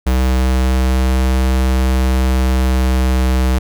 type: tone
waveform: square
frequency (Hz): 64.3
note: C2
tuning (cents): -30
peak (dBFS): -12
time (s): 0.06-3.59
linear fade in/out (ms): 10
effects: none